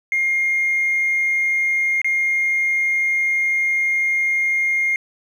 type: tone with dropouts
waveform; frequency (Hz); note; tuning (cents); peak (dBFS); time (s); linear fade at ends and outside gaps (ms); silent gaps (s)
triangle; 2126; C7; +27; -13; 0.12-4.96; 1; 2.016-2.045
effects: tanh soft clip ceiling -13 dBFS